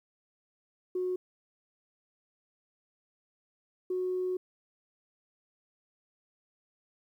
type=tone pair in turn; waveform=sine; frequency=365.7 / 367.2 Hz; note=F#4 / F#4; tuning=-20 / -13 cents; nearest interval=unison; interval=7 cents; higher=second; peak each=-28 dBFS; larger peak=neither; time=0.95-1.16 / 3.9-4.37 s; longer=second; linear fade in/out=5 ms; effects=tanh soft clip ceiling -24 dBFS + 11-bit